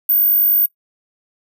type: tone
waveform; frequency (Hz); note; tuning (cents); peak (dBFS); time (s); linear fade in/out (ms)
sine; 14450; A9; +45; -10; 0.09-0.66; 5
effects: noise-tail reverb RT60 0.1 s tail -20 dB re dry + tanh soft clip ceiling -8 dBFS